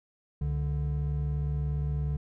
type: tone pair together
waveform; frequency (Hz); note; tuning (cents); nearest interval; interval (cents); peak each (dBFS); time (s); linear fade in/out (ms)
triangle; 68.55 / 145.8; C#2 / D3; -19 / -12; octave + minor second; 1307; -28; 0.41-2.17; 5
effects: none